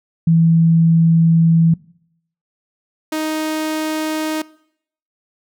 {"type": "tone pair in turn", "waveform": ["sine", "sawtooth"], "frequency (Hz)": [164.81, 312], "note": ["E3", "D#4"], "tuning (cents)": [0, 5], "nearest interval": "major seventh", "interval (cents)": 1105, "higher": "second", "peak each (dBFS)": [-9, -15], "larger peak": "first", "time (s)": [[0.27, 1.74], [3.12, 4.42]], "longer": "first", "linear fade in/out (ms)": 5, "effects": ["noise-tail reverb RT60 0.7 s tail -22 dB re dry"]}